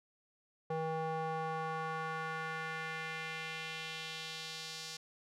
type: tone with band-pass filter sweep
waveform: square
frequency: 160 Hz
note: D#3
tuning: 49 cents sharp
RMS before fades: -40 dBFS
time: 0.7-4.97 s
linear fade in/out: 5 ms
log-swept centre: 630 to 5100 Hz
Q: 1.7
effects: none